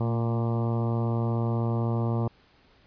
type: harmonic tone with a mistuned harmonic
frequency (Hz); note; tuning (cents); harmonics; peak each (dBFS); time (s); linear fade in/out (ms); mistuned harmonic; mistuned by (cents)
116.54; A#2; 0; 1 / 2 / 3 / 4 / 5 / 6 / 7 / 8 / 9 / 10; -25 / -31 / -35 / -37 / -39 / -41 / -42 / -43 / -44 / -45; 0-2.28; 5; 2; -32
effects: pink hiss -60 dBFS RMS until 2.86 s + resampled to 11025 Hz